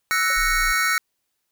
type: chord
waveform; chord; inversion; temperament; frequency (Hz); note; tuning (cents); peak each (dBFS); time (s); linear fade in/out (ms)
square; F# dominant seventh; third; equal; 1318.5 / 1480 / 1864.7 / 2217; E6 / F#6 / A#6 / C#7; 0 / 0 / 0 / 0; -25; 0.11-0.98; 0
type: tone with exponential decay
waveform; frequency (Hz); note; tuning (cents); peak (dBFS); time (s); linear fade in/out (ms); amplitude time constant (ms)
sine; 554.4; C#5; 0; -30; 0.3-0.4; 1; 20
type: tone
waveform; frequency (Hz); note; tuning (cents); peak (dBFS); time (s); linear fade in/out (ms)
sine; 30.87; B0; 0; -26; 0.36-0.73; 20
effects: white hiss -75 dBFS RMS until 1.51 s